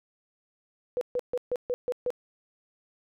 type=tone bursts; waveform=sine; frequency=493.9 Hz; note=B4; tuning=in tune; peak=-25 dBFS; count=7; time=0.97-2.104 s; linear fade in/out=0 ms; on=42 ms; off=140 ms; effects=none